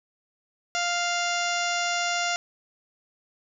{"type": "harmonic tone", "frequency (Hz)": 698.5, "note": "F5", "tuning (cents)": 0, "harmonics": [1, 2, 3, 4, 5, 6, 7, 8, 9, 10], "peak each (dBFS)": [-29, -30, -32, -33, -37, -39, -38, -35, -41, -36], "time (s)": [0.75, 2.36], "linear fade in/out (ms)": 0, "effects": []}